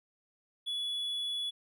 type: tone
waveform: triangle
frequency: 3406 Hz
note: G#7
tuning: 43 cents sharp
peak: -31 dBFS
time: 0.66-1.51 s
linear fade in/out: 20 ms
effects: none